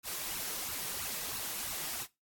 white noise with flanger, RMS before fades -38 dBFS, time 0.03-2.07 s, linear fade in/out 50 ms, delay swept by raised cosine 0.73 to 6.63 ms, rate 3 Hz, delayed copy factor +0.95, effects noise-tail reverb RT60 0.2 s tail -18 dB re dry + AAC 64 kbps

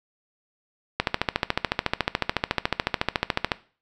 click train, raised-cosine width 0.3 ms, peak -4 dBFS, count 36, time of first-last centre 1-3.518 s, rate 13.9 Hz, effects noise-tail reverb RT60 0.4 s tail -18 dB re dry

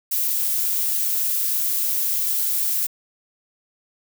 violet noise, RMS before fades -22 dBFS, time 0.11-2.87 s, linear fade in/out 10 ms, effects none

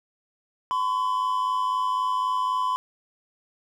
triangle tone pair together, 1016 / 1119.9 Hz, B5 / C#6, +49 / +17 cents, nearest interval major second, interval 168 cents, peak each -21 / -29 dBFS, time 0.71-2.76 s, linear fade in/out 0 ms, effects none

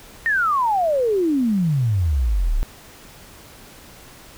sine exponential sweep, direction down, 1864.7 to 31.13 Hz, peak -16 dBFS, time 0.26-2.63 s, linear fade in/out 0 ms, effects pink hiss -44 dBFS RMS until 4.37 s

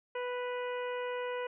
harmonic tone with a mistuned harmonic, 493.9 Hz, B4, in tune, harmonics 1 / 2 / 3 / 4 / 5 / 6, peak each -35 / -41 / -45 / -47 / -49 / -51 dBFS, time 0.15-1.47 s, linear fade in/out 5 ms, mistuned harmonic 6, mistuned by -25 cents, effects none

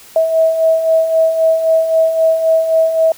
sine beating tone pair, 644 / 647.8 Hz, E5 / E5, -41 / -30 cents, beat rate 3.8 Hz, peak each -18 / -10 dBFS, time 0.16-3.12 s, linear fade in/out 2 ms, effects white hiss -40 dBFS RMS until 3.17 s

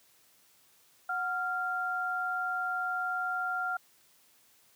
sine tone pair together, 736.3 / 1390 Hz, F#5 / F6, -9 / -9 cents, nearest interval major seventh, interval 1100 cents, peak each -35 / -31 dBFS, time 1.09-3.77 s, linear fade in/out 5 ms, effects white hiss -64 dBFS RMS until 4.75 s + high-pass 80 Hz 12 dB/octave

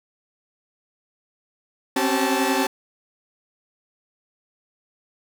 sawtooth tone cluster, 262.4 / 273.3 / 383.4 / 875 Hz, C4 / C#4 / G4 / A5, +5 / -24 / -38 / -10 cents, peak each -21 dBFS, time 1.96-2.67 s, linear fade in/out 5 ms, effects none

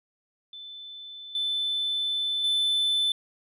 sine tone with level steps, 3520 Hz, A7, in tune, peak -39 / -24 / -19 dBFS, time 0.53-3.12 s, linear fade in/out 2 ms, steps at 1.35 / 2.44 s, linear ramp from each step 2 ms, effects tanh soft clip ceiling -21 dBFS

